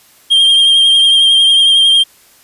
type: tone with vibrato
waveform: triangle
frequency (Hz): 3199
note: G7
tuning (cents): +34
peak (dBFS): -4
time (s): 0.3-2.04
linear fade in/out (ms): 20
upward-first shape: triangle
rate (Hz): 11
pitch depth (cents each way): 32
effects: white hiss -46 dBFS RMS until 2.43 s + resampled to 32000 Hz